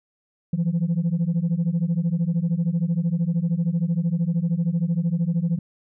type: beating tone pair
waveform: sine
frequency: 163.1 / 176.1 Hz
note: E3 / F3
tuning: -18 / +15 cents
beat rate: 13 Hz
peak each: -21 dBFS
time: 0.53-5.59 s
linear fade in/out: 5 ms
effects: tanh soft clip ceiling -16 dBFS